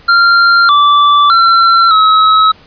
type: tone with pitch steps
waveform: square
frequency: 1386 / 1163 / 1357 / 1286 Hz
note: F6 / D6 / E6 / E6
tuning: -14 / -17 / +50 / -43 cents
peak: -5 dBFS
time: 0.08-2.52 s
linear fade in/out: 10 ms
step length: 610 ms
effects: pink hiss -41 dBFS RMS until 2.66 s + resampled to 11025 Hz